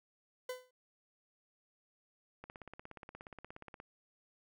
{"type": "tone with exponential decay", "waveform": "40% pulse", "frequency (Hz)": 505, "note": "B4", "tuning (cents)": 39, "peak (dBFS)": -35, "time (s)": [0.49, 0.71], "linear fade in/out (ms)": 5, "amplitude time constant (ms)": 47}
{"type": "click train", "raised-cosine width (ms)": 0.5, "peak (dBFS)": -33, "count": 24, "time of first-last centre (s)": [2.44, 3.801], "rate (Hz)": 16.9}
{"effects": []}